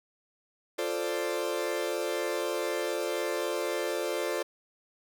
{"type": "chord", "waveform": "40% pulse", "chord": "D minor seventh", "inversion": "first", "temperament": "equal", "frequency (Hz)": [349.2, 440, 523.3, 587.3], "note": ["F4", "A4", "C5", "D5"], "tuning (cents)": [0, 0, 0, 0], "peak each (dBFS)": -34, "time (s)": [0.78, 4.43], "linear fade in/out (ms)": 10, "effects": []}